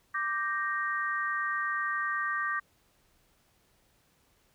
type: chord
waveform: sine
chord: G minor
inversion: second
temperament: equal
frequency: 1174.7 / 1568 / 1864.7 Hz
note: D6 / G6 / Bb6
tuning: 0 / 0 / 0 cents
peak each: -32 / -34 / -33 dBFS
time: 0.14-2.6 s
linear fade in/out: 10 ms
effects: pink hiss -68 dBFS RMS until 4.54 s